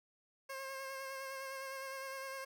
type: tone with vibrato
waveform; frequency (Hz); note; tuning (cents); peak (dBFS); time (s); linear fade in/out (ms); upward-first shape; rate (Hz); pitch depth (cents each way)
15% pulse; 536; C5; +42; -36; 0.49-2.45; 10; sine; 9.8; 23
effects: none